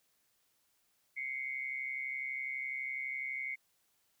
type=tone pair together; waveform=sine; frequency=2085 / 2217 Hz; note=C7 / C#7; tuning=-7 / 0 cents; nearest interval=minor second; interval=107 cents; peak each=-39 / -39 dBFS; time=1.16-3.56 s; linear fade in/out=20 ms; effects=white hiss -75 dBFS RMS until 4.2 s